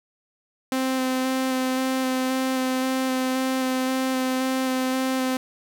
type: tone with vibrato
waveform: sawtooth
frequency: 259.9 Hz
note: C4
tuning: 11 cents flat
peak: -18 dBFS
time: 0.72-5.37 s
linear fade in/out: 2 ms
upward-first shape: square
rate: 1.9 Hz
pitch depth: 10 cents each way
effects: none